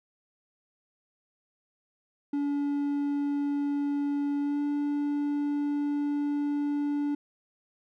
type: tone with pitch glide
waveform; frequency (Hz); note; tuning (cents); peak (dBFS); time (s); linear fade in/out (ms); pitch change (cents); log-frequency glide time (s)
triangle; 286.1 to 289.9; D4 to D4; -45 to -22; -24; 2.33-7.15; 5; +23; 4.4-4.61
effects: none